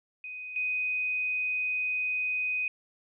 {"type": "tone pair in turn", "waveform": "sine", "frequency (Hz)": [2500, 2500], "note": ["D#7", "D#7"], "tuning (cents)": [8, 8], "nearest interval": "unison", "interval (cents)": 0, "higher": "neither", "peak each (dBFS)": [-37, -27], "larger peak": "second", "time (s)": [[0.24, 0.56], [0.56, 2.68]], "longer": "second", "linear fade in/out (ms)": 2, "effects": []}